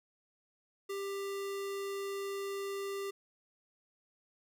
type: tone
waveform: square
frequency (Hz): 395.7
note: G4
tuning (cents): +16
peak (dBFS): -37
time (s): 0.89-3.11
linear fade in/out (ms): 10
effects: none